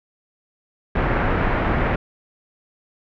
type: low-pass noise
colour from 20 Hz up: pink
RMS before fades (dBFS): -20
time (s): 0.95-1.96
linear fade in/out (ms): 5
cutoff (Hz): 2100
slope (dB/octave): 24
effects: none